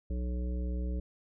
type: harmonic tone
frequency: 61.3 Hz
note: B1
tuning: 12 cents flat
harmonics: 1 / 3 / 5 / 7 / 9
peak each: -31 / -41 / -45 / -48 / -50 dBFS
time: 0.1-1 s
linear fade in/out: 5 ms
effects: none